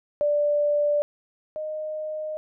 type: tone pair in turn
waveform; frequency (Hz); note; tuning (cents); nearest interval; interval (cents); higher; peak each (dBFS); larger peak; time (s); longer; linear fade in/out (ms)
sine; 587.3 / 617.2; D5 / D#5; 0 / -14; minor second; 86; second; -19 / -28; first; 0.21-1.02 / 1.56-2.37; neither; 0
effects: none